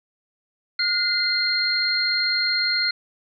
sine tone cluster, 1434 / 2067 / 4216 Hz, F6 / C7 / C8, +45 / -22 / +12 cents, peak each -26 / -26 / -21 dBFS, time 0.79-2.91 s, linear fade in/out 5 ms, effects none

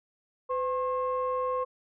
sine tone pair together, 507.3 / 1075 Hz, B4 / C6, +46 / +47 cents, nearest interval octave + minor second, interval 1301 cents, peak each -28 / -29 dBFS, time 0.49-1.65 s, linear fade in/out 20 ms, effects tanh soft clip ceiling -21 dBFS

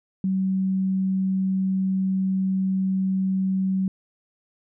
sine tone, 190 Hz, F#3, 46 cents sharp, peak -20 dBFS, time 0.24-3.88 s, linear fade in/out 2 ms, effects none

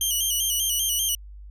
10% pulse tone with vibrato, 3054 Hz, G7, 46 cents flat, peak -14 dBFS, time 0.01-1.15 s, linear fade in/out 2 ms, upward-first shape square, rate 5.1 Hz, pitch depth 64 cents each way, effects added 50 Hz sine -39 dBFS peak until 1.5 s + resampled to 32000 Hz

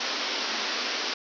white band-pass noise, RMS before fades -30 dBFS, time 0-1.14 s, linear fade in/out 5 ms, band 220 to 5700 Hz, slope 96 dB/octave, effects none

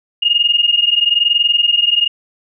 sine tone pair together, 2835 / 2856 Hz, F7 / F7, +25 / +38 cents, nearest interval unison, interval 13 cents, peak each -14 / -13 dBFS, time 0.22-2.08 s, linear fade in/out 10 ms, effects none

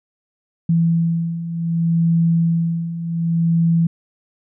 sine beating tone pair, 166.3 / 166.96 Hz, E3 / E3, +16 / +22 cents, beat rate 0.66 Hz, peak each -21 / -16 dBFS, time 0.69-3.87 s, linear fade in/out 5 ms, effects none

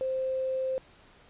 triangle tone with tanh clipping, 523.3 Hz, C5, in tune, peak -27 dBFS, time 0.01-0.78 s, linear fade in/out 0 ms, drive 3 dB, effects pink hiss -57 dBFS RMS until 1.29 s + resampled to 8000 Hz

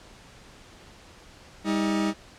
40% pulse tone pair together, 200.4 / 317.2 Hz, G3 / D#4, +38 / +33 cents, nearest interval minor sixth, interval 795 cents, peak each -25 dBFS, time 1.64-2.14 s, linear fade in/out 50 ms, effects pink hiss -50 dBFS RMS until 2.38 s + low-pass 7000 Hz 12 dB/octave

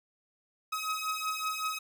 sawtooth beating tone pair, 1269 / 1274.3 Hz, D#6 / D#6, +34 / +41 cents, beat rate 5.3 Hz, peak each -31 / -31 dBFS, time 0.72-1.79 s, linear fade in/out 10 ms, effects none

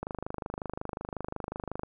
click train, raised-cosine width 1 ms, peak -20 dBFS, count 47, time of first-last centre 0.03-1.834 s, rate 25.5 Hz, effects none

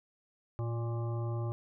harmonic tone with a mistuned harmonic, 117.3 Hz, A#2, 11 cents sharp, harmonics 1 / 3 / 5 / 7 / 9 / 10, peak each -32 / -42 / -46 / -49 / -51 / -52 dBFS, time 0.59-1.52 s, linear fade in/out 0 ms, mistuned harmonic 1, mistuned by -31 cents, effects none

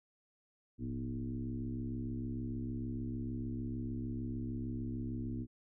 sine tone with frequency modulation, 174.3 Hz, F3, 3 cents flat, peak -36 dBFS, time 0.78-5.47 s, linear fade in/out 50 ms, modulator 66.6 Hz, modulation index 2, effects none

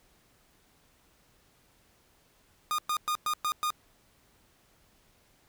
45% pulse tone bursts, 1223 Hz, D#6, 30 cents flat, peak -27 dBFS, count 6, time 2.71-3.704 s, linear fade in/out 0 ms, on 74 ms, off 110 ms, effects pink hiss -65 dBFS RMS until 5.48 s

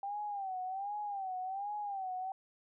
sine tone with vibrato, 785 Hz, G5, 2 cents sharp, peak -36 dBFS, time 0.03-2.32 s, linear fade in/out 2 ms, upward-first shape sine, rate 1.3 Hz, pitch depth 110 cents each way, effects none

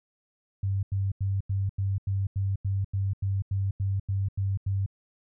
sine tone bursts, 97.8 Hz, G2, 4 cents flat, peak -24 dBFS, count 15, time 0.63-4.862 s, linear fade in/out 5 ms, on 200 ms, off 88 ms, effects none

